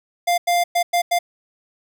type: tone bursts at uneven times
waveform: square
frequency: 698.5 Hz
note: F5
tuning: in tune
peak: -16 dBFS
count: 5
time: 0.27-0.38 / 0.47-0.64 / 0.75-0.83 / 0.93-1.02 / 1.11-1.19 s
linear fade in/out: 10 ms
effects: none